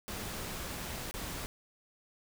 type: noise with dropouts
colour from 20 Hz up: pink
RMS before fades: -40 dBFS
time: 0.08-1.46 s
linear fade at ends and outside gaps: 0 ms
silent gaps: 1.111-1.14 s
effects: none